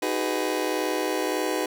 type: chord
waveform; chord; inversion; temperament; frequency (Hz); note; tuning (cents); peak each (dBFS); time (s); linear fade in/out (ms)
30% pulse; G# minor seventh; second; just; 311.5 / 373.8 / 415.3 / 498.4; D#4 / F#4 / G#4 / B4; +2 / +18 / 0 / +16; -27 / -27 / -29 / -27; 0.02-1.66; 5
effects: none